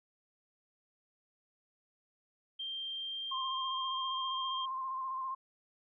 sine tone with pitch glide, 3169 to 3193 Hz, G7 to G7, +18 to +31 cents, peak -37 dBFS, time 2.59-4.66 s, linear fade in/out 10 ms, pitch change +13 cents, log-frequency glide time 2.93-3.72 s
sine tone with vibrato, 1052 Hz, C6, 9 cents sharp, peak -35 dBFS, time 3.31-5.35 s, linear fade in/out 10 ms, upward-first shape square, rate 15 Hz, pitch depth 25 cents each way
effects none

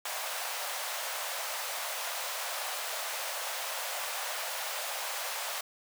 pink high-pass noise, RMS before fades -36 dBFS, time 0.05-5.61 s, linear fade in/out 5 ms, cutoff 550 Hz, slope 48 dB/octave, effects none

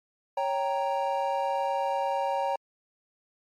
triangle chord, G diminished, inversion second, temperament equal, 554.4 / 784 / 932.3 Hz, Db5 / G5 / Bb5, 0 / 0 / 0 cents, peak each -28 dBFS, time 0.37-2.56 s, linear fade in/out 5 ms, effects MP3 64 kbps

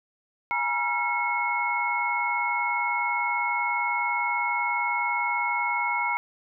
sine tone cluster, 835 / 955 / 1366 / 2182 Hz, G#5 / A#5 / F6 / C#7, +9 / +42 / -39 / -28 cents, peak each -33 / -27 / -33 / -27 dBFS, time 0.51-6.17 s, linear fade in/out 0 ms, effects none

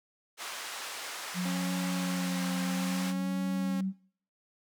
pink band-pass noise, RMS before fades -40 dBFS, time 0.37-3.14 s, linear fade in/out 50 ms, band 860 to 10000 Hz, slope 12 dB/octave
sine tone with pitch glide, 180.7 to 190.89 Hz, F#3 to G3, -41 to -46 cents, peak -29 dBFS, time 1.34-3.93 s, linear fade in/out 50 ms, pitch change +95 cents, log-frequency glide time 2.28-3.71 s
sawtooth tone with vibrato, 271.5 Hz, C#4, 36 cents flat, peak -33 dBFS, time 1.45-3.81 s, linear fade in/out 5 ms, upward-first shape sine, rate 0.64 Hz, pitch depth 34 cents each way
effects noise-tail reverb RT60 0.6 s tail -23 dB re dry

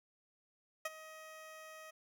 15% pulse tone with ADSR envelope, 630 Hz, D#5, 21 cents sharp, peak -28 dBFS, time 0.85-1.91 s, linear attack 6 ms, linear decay 29 ms, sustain -16 dB, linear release 10 ms, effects none

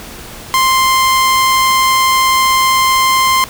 sawtooth tone, 1048 Hz, C6, 2 cents sharp, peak -5 dBFS, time 0.54-3.44 s, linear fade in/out 0 ms, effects pink hiss -31 dBFS RMS until 3.49 s

